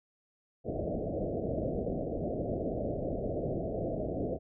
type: low-pass noise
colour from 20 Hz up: white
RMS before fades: -34 dBFS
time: 0.64-4.39 s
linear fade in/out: 50 ms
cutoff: 680 Hz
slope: 96 dB/octave
effects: none